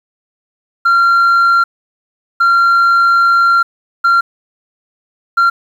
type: tone bursts at uneven times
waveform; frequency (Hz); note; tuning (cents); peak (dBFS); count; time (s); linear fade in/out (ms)
sine; 1378; F6; -24; -4; 4; 0.85-1.64 / 2.4-3.63 / 4.04-4.21 / 5.37-5.5; 10
effects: tanh soft clip ceiling -6 dBFS + 7-bit